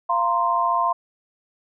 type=chord; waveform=sine; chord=F suspended fourth; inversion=none; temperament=equal with one note detuned; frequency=691.2 / 932.3 / 1046.5 Hz; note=F5 / Bb5 / C6; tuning=-18 / 0 / 0 cents; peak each=-24 / -24 / -20 dBFS; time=0.09-0.93 s; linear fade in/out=10 ms; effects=none